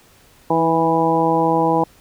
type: harmonic tone with a mistuned harmonic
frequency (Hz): 164.1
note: E3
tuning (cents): -8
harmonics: 1 / 2 / 3 / 4 / 5 / 6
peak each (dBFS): -24 / -20 / -20 / -24 / -19 / -21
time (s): 0.5-1.84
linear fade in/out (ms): 5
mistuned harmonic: 2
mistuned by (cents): -21
effects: pink hiss -51 dBFS RMS until 2 s